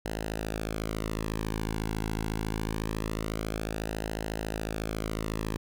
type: tone with flanger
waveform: sawtooth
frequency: 54 Hz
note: A1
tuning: 32 cents flat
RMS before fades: -33 dBFS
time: 0.05-5.57 s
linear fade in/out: 5 ms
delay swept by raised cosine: 0.86 to 1.65 ms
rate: 0.24 Hz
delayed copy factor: -0.75
effects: none